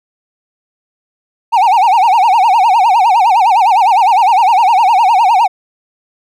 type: tone with vibrato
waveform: triangle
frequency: 835 Hz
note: G#5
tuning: 9 cents sharp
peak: -4 dBFS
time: 1.52-5.48 s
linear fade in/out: 20 ms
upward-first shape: sine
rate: 9.8 Hz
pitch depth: 230 cents each way
effects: none